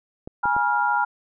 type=clicks; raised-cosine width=2 ms; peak=-21 dBFS; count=3; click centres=0.275 / 0.456 / 0.565 s
type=chord; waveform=sine; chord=F diminished; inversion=first; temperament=equal with one note detuned; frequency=830.6 / 963.5 / 1396.9 Hz; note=Ab5 / Cb6 / F6; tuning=0 / -43 / 0 cents; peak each=-23 dBFS; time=0.43-1.05 s; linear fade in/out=10 ms
effects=none